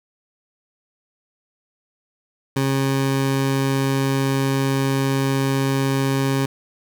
20% pulse tone, 135.7 Hz, C#3, 36 cents flat, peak -13 dBFS, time 2.56-6.46 s, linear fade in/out 5 ms, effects none

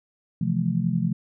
sine chord, F major seventh, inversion second, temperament just, 130.96 / 163.7 / 174.61 / 218.3 Hz, C3 / E3 / F3 / A3, +2 / -12 / 0 / -13 cents, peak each -28 / -28 / -24 / -28 dBFS, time 0.41-1.13 s, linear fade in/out 5 ms, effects none

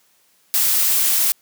blue noise, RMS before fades -17 dBFS, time 0.54-1.32 s, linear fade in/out 0 ms, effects white hiss -59 dBFS RMS until 1.41 s + high-pass 100 Hz 12 dB/octave

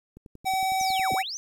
click train, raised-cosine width 3 ms, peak -32 dBFS, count 10, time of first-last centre 0.17-0.996 s, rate 10.9 Hz
square tone with vibrato, 761 Hz, F#5, 48 cents sharp, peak -24 dBFS, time 0.45-1.23 s, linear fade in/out 20 ms, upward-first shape triangle, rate 19 Hz, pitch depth 10 cents each way
sine linear two-way sweep, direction down then up, 6272 to 57 to 6272 Hz, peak -31 dBFS, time 0.8-1.37 s, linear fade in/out 0 ms, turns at 1.13 s
effects 10-bit

